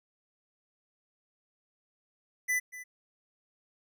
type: tone with echo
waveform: square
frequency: 1997 Hz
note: B6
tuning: 19 cents sharp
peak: -27 dBFS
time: 2.48-2.6 s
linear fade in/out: 20 ms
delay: 240 ms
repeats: 1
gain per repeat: -15 dB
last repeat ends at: 2.84 s
effects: none